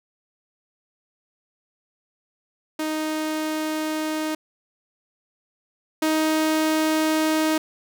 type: tone pair in turn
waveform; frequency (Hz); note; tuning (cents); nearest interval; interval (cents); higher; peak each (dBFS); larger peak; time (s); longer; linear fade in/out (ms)
sawtooth; 311.1 / 313.4; D#4 / D#4; 0 / +13; unison; 13; second; -20 / -15; second; 2.79-4.35 / 6.02-7.58; neither; 5
effects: none